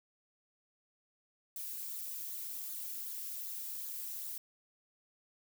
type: noise with flanger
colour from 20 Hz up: violet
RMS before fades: -42 dBFS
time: 1.56-4.38 s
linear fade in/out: 2 ms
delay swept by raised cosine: 0.35 to 2.25 ms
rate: 2.6 Hz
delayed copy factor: -0.5
effects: none